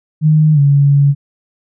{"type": "tone with pitch glide", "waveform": "sine", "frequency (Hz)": [154.4, 141.59], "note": ["D#3", "C#3"], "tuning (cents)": [-13, 37], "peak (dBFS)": -6, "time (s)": [0.21, 1.15], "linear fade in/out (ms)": 50, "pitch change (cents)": -150, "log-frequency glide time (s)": [0.54, 0.59], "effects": []}